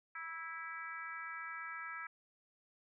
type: harmonic tone with a mistuned harmonic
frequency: 328.6 Hz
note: E4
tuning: 5 cents flat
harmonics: 3 / 4 / 5 / 6 / 7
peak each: -55 / -46 / -47 / -50 / -51 dBFS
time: 0.15-2.07 s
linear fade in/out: 5 ms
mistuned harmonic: 3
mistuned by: -28 cents
effects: none